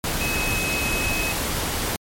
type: tone in noise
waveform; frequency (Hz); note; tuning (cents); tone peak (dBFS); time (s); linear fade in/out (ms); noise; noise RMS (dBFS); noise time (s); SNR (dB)
sine; 2558; D#7; +47; -25; 0.21-1.32; 0; pink; -25; 0.04-1.96; -3
effects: MP3 64 kbps